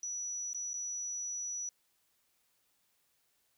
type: tone with dropouts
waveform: sine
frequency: 5890 Hz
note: F#8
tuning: 9 cents flat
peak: -36 dBFS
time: 0.03-1.69 s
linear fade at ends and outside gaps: 1 ms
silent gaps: 0.532-0.546 / 0.733-0.74 s
effects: white hiss -75 dBFS RMS until 3.57 s